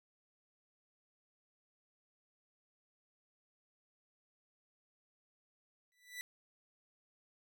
sawtooth tone with exponential growth, 1975.5 Hz, B6, in tune, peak -36 dBFS, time 5.92-6.21 s, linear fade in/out 0 ms, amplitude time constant 61 ms, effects none

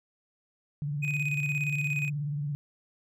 sine tone with vibrato, 145.8 Hz, D3, 12 cents flat, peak -29 dBFS, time 0.82-2.55 s, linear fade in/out 0 ms, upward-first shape triangle, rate 18 Hz, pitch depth 91 cents each way
triangle tone with tremolo, 2500 Hz, D#7, 8 cents sharp, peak -26 dBFS, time 1.02-2.1 s, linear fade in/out 20 ms, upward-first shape square, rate 17 Hz, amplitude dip 55%
effects none

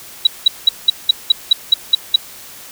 sine tone bursts, 3888 Hz, B7, 28 cents flat, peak -4 dBFS, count 10, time 0.25-2.16 s, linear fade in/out 5 ms, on 20 ms, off 190 ms, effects white hiss -36 dBFS RMS until 2.71 s

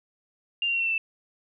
sine tone with pitch steps, 2794 / 2765 / 2737 / 2708 / 2680 / 2652 Hz, F7 / F7 / F7 / E7 / E7 / E7, 0 / -18 / -36 / +46 / +28 / +10 cents, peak -23 dBFS, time 0.62-0.98 s, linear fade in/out 2 ms, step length 60 ms, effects none

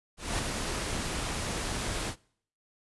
pink noise with ADSR envelope, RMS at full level -29 dBFS, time 0.17-2.16 s, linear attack 220 ms, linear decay 3 ms, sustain -4 dB, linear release 80 ms, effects noise-tail reverb RT60 0.6 s tail -24 dB re dry + resampled to 24000 Hz

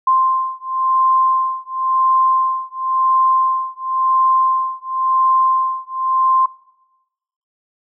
sine beating tone pair, 1046.5 / 1047.45 Hz, C6 / C6, 0 / +2 cents, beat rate 0.95 Hz, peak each -16 / -16 dBFS, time 0.07-6.46 s, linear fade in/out 5 ms, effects noise-tail reverb RT60 1.0 s tail -22 dB re dry

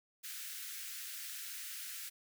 white high-pass noise, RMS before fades -45 dBFS, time 0.23-2.1 s, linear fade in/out 20 ms, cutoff 1400 Hz, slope 48 dB/octave, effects none

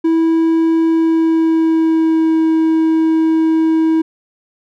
triangle tone with pitch glide, 326.6 to 321.2 Hz, E4 to E4, -16 to -45 cents, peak -8 dBFS, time 0.04-4.02 s, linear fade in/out 10 ms, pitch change -29 cents, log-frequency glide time 0.87-2.38 s, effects none

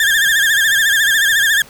35% pulse tone with vibrato, 1700 Hz, G#6, 40 cents sharp, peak -9 dBFS, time 0-1.62 s, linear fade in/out 2 ms, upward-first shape sine, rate 14 Hz, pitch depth 110 cents each way, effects pink hiss -41 dBFS RMS until 1.69 s

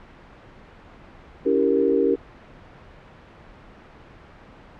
sine chord, C# diminished seventh, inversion none, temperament equal with one note detuned, 282.8 / 329.6 / 392 / 466.2 Hz, C#4 / E4 / G4 / Bb4, +35 / 0 / 0 / 0 cents, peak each -23 / -26 / -21 / -21 dBFS, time 1.45-2.16 s, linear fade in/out 20 ms, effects pink hiss -46 dBFS RMS until 4.79 s + low-pass 2000 Hz 12 dB/octave

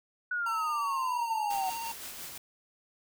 sine exponential sweep, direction down, 1484 to 744 Hz, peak -29 dBFS, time 0.31-1.7 s, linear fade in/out 5 ms
square tone with vibrato, 919 Hz, A#5, 25 cents flat, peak -36 dBFS, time 0.46-1.92 s, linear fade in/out 5 ms, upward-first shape sine, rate 17 Hz, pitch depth 26 cents each way
white noise with tremolo, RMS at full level -41 dBFS, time 1.5-2.38 s, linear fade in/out 5 ms, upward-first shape sine, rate 5.8 Hz, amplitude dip 35%
effects none

